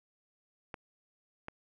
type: clicks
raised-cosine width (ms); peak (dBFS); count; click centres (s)
0.5; -25; 2; 0.742 / 1.484
effects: none